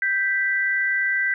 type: tone pair together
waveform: sine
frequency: 1568 / 1975.6 Hz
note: G6 / B6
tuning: 0 / 0 cents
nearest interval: major third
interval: 400 cents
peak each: -22 dBFS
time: 0.02-1.34 s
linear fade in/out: 2 ms
effects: none